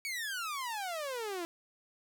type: exponential sweep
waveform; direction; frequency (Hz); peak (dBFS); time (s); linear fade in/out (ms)
sawtooth; down; 2287 to 329.6; -32; 0.05-1.45; 0
effects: 12-bit